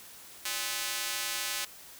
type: tone with high-pass filter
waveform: square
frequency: 116 Hz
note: A#2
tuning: 8 cents flat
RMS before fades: -34 dBFS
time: 0.45-1.65 s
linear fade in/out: 5 ms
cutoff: 2400 Hz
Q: 0.53
effects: white hiss -50 dBFS RMS until 1.99 s